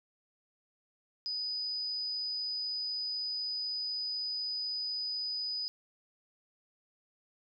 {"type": "tone", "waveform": "sine", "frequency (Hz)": 4978, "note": "D#8", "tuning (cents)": 0, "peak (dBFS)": -33, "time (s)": [1.26, 5.68], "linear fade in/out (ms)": 0, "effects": []}